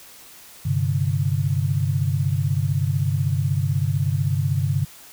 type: chord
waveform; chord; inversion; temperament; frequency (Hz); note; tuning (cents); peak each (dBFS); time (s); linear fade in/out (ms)
sine; G suspended fourth; none; equal; 98 / 130.81 / 146.83; G2 / C3 / D3; 0 / 0 / 0; -23; 0.65-4.85; 10
effects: white hiss -45 dBFS RMS until 5.12 s